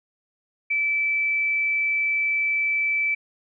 sine tone, 2316 Hz, D7, 25 cents flat, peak -20 dBFS, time 0.7-3.15 s, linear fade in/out 10 ms, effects none

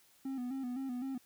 triangle tone with vibrato, 257.1 Hz, C4, 30 cents flat, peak -34 dBFS, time 0.25-1.18 s, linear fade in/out 5 ms, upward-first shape square, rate 3.9 Hz, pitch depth 72 cents each way, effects white hiss -66 dBFS RMS until 1.25 s

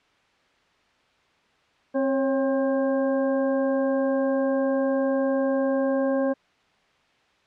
harmonic tone with a mistuned harmonic, 266.3 Hz, C4, 31 cents sharp, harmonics 1 / 2 / 3 / 4 / 6, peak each -24 / -23 / -36 / -37 / -38 dBFS, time 1.94-6.34 s, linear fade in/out 20 ms, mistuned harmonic 2, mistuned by +42 cents, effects white hiss -62 dBFS RMS until 7.46 s + low-pass 3000 Hz 12 dB/octave

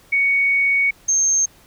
sine tone pair in turn, 2231 / 6380 Hz, C#7 / G8, +11 / +30 cents, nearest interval octave + tritone, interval 1819 cents, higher second, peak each -14 dBFS, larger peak neither, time 0.12-0.91 / 1.08-1.46 s, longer first, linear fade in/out 10 ms, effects pink hiss -51 dBFS RMS until 1.66 s

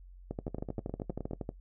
two click trains, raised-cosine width 2 ms, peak -24 / -22 dBFS, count 9 / 16, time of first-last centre 0.48-1.311 / 0.31-1.491 s, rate 9.63 / 12.7 Hz, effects noise-tail reverb RT60 0.1 s tail -18 dB re dry + added 45 Hz sine -49 dBFS peak until 1.6 s

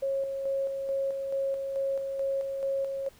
sine tone with tremolo, 545 Hz, C#5, 29 cents flat, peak -26 dBFS, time 0.02-3.09 s, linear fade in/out 10 ms, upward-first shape square, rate 2.3 Hz, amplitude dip 40%, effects pink hiss -58 dBFS RMS until 3.19 s

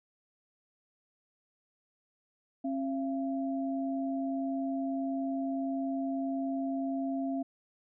sine tone pair together, 270 / 680.4 Hz, C#4 / F5, -45 / -45 cents, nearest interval octave + major third, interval 1600 cents, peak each -31 / -37 dBFS, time 2.64-7.43 s, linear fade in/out 10 ms, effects none

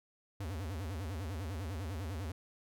square tone with vibrato, 87.3 Hz, F2, in tune, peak -38 dBFS, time 0.4-2.32 s, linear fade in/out 5 ms, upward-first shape sine, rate 10 Hz, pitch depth 280 cents each way, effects none

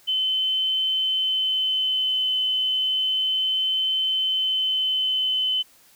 sine tone with vibrato, 3052 Hz, G7, 47 cents flat, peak -20 dBFS, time 0.07-5.63 s, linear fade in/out 20 ms, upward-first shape triangle, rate 0.32 Hz, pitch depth 8 cents each way, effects white hiss -55 dBFS RMS until 5.95 s

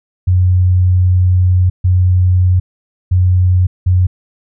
sine tone bursts at uneven times, 91.1 Hz, F#2, 26 cents flat, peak -7 dBFS, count 4, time 0.27-1.7 / 1.84-2.6 / 3.11-3.67 / 3.86-4.07 s, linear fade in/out 10 ms, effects none

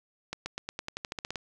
accelerating click train, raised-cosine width 0.2 ms, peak -17 dBFS, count 13, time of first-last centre 0.33-1.358 s, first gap 130 ms, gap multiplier 0.92, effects none

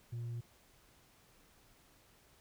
sine tone with tanh clipping, 118.2 Hz, A#2, 24 cents sharp, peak -39 dBFS, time 0.12-0.41 s, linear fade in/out 10 ms, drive 2 dB, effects pink hiss -66 dBFS RMS until 2.4 s

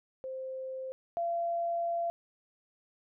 sine tone pair in turn, 523.3 / 682.7 Hz, C5 / F5, 0 / -40 cents, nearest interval perfect fourth, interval 460 cents, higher second, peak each -36 / -29 dBFS, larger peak second, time 0.24-0.92 / 1.17-2.1 s, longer second, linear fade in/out 0 ms, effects none

